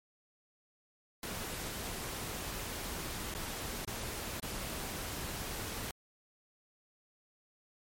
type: noise with dropouts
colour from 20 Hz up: pink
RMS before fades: -40 dBFS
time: 1.23-5.91 s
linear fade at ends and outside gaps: 1 ms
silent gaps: 3.34-3.349 / 3.849-3.876 / 4.4-4.427 s
effects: MP3 64 kbps